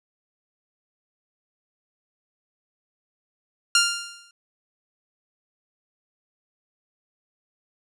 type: tone with exponential decay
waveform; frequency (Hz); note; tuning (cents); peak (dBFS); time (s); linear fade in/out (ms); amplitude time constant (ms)
10% pulse; 1396.9; F6; 0; -5; 3.75-4.31; 2; 120
effects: low-pass 10000 Hz 12 dB/octave